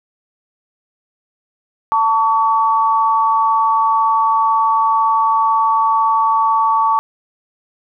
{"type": "tone pair together", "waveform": "sine", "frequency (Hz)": [891, 1133], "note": ["A5", "C#6"], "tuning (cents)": [22, 37], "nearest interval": "major third", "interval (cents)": 415, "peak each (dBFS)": -14, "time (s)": [1.92, 6.99], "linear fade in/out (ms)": 0, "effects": []}